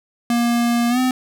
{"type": "tone with pitch glide", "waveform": "square", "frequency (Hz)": [236.9, 255.4], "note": ["A#3", "C4"], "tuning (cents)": [28, -42], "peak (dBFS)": -16, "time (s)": [0.3, 1.11], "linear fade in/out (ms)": 2, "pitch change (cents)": 130, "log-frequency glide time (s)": [0.89, 0.99], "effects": []}